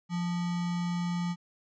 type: tone with sample-and-hold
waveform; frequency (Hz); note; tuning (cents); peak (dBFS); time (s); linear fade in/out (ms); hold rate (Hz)
sine; 174.61; F3; 0; -28; 0.09-1.36; 50; 1050
effects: resampled to 16000 Hz